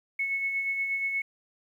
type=tone with tremolo; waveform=sine; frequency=2200 Hz; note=C#7; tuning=14 cents flat; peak=-25 dBFS; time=0.19-1.22 s; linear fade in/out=5 ms; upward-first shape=sine; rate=8.4 Hz; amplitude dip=40%; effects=10-bit